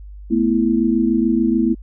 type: chord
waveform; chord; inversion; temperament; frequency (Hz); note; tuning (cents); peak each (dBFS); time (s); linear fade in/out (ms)
sine; A suspended second; none; equal; 220 / 246.9 / 329.6; A3 / B3 / E4; 0 / 0 / 0; -18; 0.3-1.75; 20
effects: added 50 Hz sine -33 dBFS peak until 1.82 s